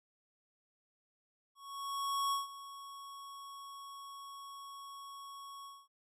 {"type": "tone with ADSR envelope", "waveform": "square", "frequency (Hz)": 1108.7, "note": "C#6", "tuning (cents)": 0, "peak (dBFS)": -31, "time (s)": [1.55, 5.88], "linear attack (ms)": 770, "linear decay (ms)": 150, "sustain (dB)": -16, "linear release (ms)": 230, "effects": ["MP3 64 kbps"]}